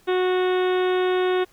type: harmonic tone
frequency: 367.2 Hz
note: F#4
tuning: 13 cents flat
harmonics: 1 / 2 / 3 / 4 / 5 / 6 / 7 / 8 / 9 / 10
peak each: -19 / -29 / -32 / -33 / -36 / -39 / -40 / -42 / -41 / -39 dBFS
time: 0.07-1.45 s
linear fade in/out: 20 ms
effects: pink hiss -57 dBFS RMS until 1.52 s